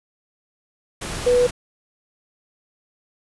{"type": "tone in noise", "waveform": "sine", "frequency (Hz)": 491.6, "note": "B4", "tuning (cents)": -8, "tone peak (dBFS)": -13, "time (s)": [1.26, 1.47], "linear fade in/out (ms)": 10, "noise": "pink", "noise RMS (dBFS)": -29, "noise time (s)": [1.01, 1.51], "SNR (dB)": 13, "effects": ["resampled to 24000 Hz"]}